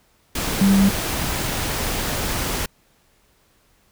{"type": "tone in noise", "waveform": "sine", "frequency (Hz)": 196, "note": "G3", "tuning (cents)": 0, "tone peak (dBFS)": -12, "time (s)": [0.61, 0.89], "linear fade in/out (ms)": 5, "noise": "pink", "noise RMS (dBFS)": -24, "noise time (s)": [0.35, 2.66], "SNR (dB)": 9, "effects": ["pink hiss -60 dBFS RMS until 3.91 s"]}